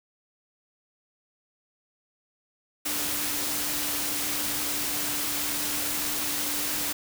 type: tone in noise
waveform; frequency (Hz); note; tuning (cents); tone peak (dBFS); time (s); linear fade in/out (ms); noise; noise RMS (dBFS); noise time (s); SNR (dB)
sine; 293.7; D4; 0; -40; 2.85-6.93; 10; white; -29; 2.85-6.93; -14
effects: none